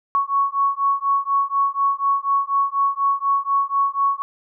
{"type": "beating tone pair", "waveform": "sine", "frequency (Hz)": [1108.7, 1112.8], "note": ["C#6", "C#6"], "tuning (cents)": [0, 6], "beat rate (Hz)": 4.1, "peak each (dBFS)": -20, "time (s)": [0.15, 4.22], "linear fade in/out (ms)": 0, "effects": []}